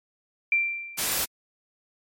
sine tone with exponential decay, 2358 Hz, D7, 6 cents sharp, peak -17 dBFS, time 0.52-1.26 s, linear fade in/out 2 ms, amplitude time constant 160 ms
white noise, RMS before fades -26 dBFS, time 0.97-1.26 s, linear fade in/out 20 ms
effects MP3 64 kbps

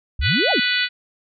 sine exponential two-way sweep, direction up then down, 54.5 to 823 to 201.3 Hz, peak -19 dBFS, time 0.19-0.6 s, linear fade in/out 5 ms, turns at 0.51 s
harmonic tone, 493.9 Hz, B4, in tune, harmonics 3 / 4 / 5 / 6 / 7 / 8 / 9, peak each -23 / -24 / -25 / -26 / -26 / -27 / -28 dBFS, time 0.21-0.89 s, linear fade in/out 50 ms
effects none

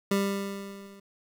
25% pulse tone with level ramp, 198.3 Hz, G3, 20 cents sharp, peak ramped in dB -18 to -44 dBFS, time 0.11-1 s, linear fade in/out 5 ms, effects 10-bit

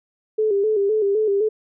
sine tone with vibrato, 415.3 Hz, G#4, in tune, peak -16 dBFS, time 0.38-1.49 s, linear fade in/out 10 ms, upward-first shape square, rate 3.9 Hz, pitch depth 72 cents each way, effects none

